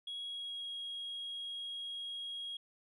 sine tone with pitch glide, 3322 to 3286 Hz, G#7 to G#7, 0 to -19 cents, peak -38 dBFS, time 0.07-2.57 s, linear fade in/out 5 ms, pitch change -19 cents, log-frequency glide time 0.18-0.75 s, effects tanh soft clip ceiling -37 dBFS

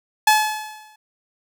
sawtooth tone with exponential decay, 858 Hz, A5, 44 cents flat, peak -6 dBFS, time 0.27-0.96 s, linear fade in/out 5 ms, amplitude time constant 150 ms, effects none

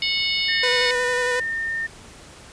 harmonic tone, 733 Hz, F#5, 16 cents flat, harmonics 3 / 4 / 5 / 6 / 7, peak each -25 / -26 / -27 / -28 / -28 dBFS, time 0.02-0.91 s, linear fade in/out 2 ms
sine tone, 1816 Hz, A#6, 46 cents flat, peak -23 dBFS, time 0.48-1.87 s, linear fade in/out 10 ms
sawtooth tone with vibrato, 493.9 Hz, B4, in tune, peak -18 dBFS, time 0.63-1.4 s, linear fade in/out 5 ms, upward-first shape square, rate 11 Hz, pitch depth 18 cents each way
effects pink hiss -44 dBFS RMS until 2.52 s + resampled to 22050 Hz

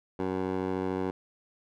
15% pulse tone with band-pass filter, 93.6 Hz, F#2, 20 cents sharp, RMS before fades -31 dBFS, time 0.19-1.11 s, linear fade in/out 5 ms, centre 510 Hz, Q 1.2, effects none

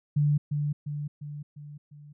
sine tone with echo, 146.83 Hz, D3, in tune, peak -20 dBFS, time 0.16-0.38 s, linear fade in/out 10 ms, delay 350 ms, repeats 5, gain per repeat -5 dB, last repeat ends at 2.13 s, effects none

